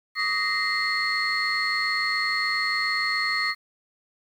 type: tone cluster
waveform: sine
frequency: 1149 / 1256 / 1866 / 2069 / 4324 Hz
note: D6 / D#6 / A#6 / C7 / C#8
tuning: -38 / +16 / +1 / -20 / -44 cents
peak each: -34 / -30 / -27 / -26 / -27 dBFS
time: 0.15-3.55 s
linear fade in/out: 50 ms
effects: tanh soft clip ceiling -16 dBFS + 9-bit